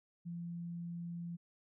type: tone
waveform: sine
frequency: 171.2 Hz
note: F3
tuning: 34 cents flat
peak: -40 dBFS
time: 0.25-1.37 s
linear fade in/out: 20 ms
effects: none